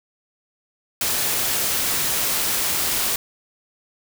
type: noise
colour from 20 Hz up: white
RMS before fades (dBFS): -22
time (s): 1.01-3.16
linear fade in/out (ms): 2
effects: none